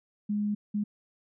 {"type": "tone bursts at uneven times", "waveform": "sine", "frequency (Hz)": 207.7, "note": "G#3", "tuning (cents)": 0, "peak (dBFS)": -26, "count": 2, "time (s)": [[0.29, 0.55], [0.74, 0.84]], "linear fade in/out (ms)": 10, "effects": []}